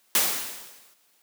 white noise with exponential decay, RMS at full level -19 dBFS, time 0.15-0.94 s, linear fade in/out 1 ms, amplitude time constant 170 ms, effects white hiss -64 dBFS RMS until 1.22 s + high-pass 200 Hz 12 dB/octave

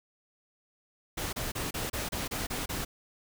pink noise bursts, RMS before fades -34 dBFS, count 9, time 1.17-2.85 s, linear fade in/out 10 ms, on 160 ms, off 30 ms, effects none

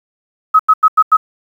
sine tone bursts, 1275 Hz, D#6, 42 cents sharp, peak -4 dBFS, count 5, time 0.54-1.17 s, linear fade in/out 10 ms, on 54 ms, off 90 ms, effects 7-bit

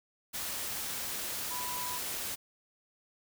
sine tone in noise, 987.8 Hz, B5, in tune, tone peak -39 dBFS, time 1.5-1.99 s, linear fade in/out 20 ms, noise white, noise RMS -37 dBFS, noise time 0.33-2.36 s, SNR -5 dB, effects none

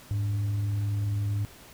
sine tone with frequency modulation, 103.83 Hz, G#2, in tune, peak -25 dBFS, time 0.11-1.45 s, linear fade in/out 0 ms, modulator 187 Hz, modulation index 0.23, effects pink hiss -50 dBFS RMS until 1.73 s

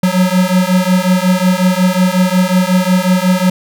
square beating tone pair, 181.1 / 186.6 Hz, F#3 / F#3, -37 / +15 cents, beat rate 5.5 Hz, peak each -13 dBFS, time 0.03-3.5 s, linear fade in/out 5 ms, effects none

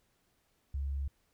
sine tone, 69.3 Hz, C#2, in tune, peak -32 dBFS, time 0.74-1.08 s, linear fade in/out 5 ms, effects pink hiss -74 dBFS RMS until 1.33 s

